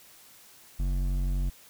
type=tone with hard clipping; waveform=triangle; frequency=46 Hz; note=F#1; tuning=9 cents flat; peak=-27 dBFS; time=0.79-1.5 s; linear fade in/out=10 ms; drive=14 dB; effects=white hiss -54 dBFS RMS until 1.69 s